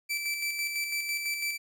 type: tone with tremolo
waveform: sawtooth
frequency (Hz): 2325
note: D7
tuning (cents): -18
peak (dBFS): -25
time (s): 0.09-1.58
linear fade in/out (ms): 20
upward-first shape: square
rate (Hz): 6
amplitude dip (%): 40
effects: none